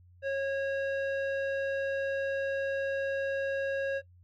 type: tone with low-pass filter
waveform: square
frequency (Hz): 547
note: C#5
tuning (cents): -23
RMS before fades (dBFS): -31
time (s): 0.22-4.02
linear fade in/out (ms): 50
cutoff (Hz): 2100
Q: 1.2
effects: noise-tail reverb RT60 0.1 s tail -19 dB re dry + added 89 Hz sine -55 dBFS peak until 4.23 s